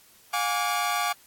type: tone cluster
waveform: sawtooth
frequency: 714 / 822 / 1153 Hz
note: F5 / G#5 / D6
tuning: +38 / -18 / -32 cents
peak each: -25 / -26 / -24 dBFS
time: 0.33-1.13 s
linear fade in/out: 10 ms
effects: white hiss -56 dBFS RMS until 1.26 s + AAC 64 kbps